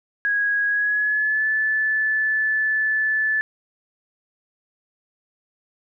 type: tone with pitch glide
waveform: sine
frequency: 1653 to 1741.2 Hz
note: G#6 to A6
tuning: -9 to -19 cents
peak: -18 dBFS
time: 0.25-3.41 s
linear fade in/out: 0 ms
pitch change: +90 cents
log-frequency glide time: 0.67-1.46 s
effects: none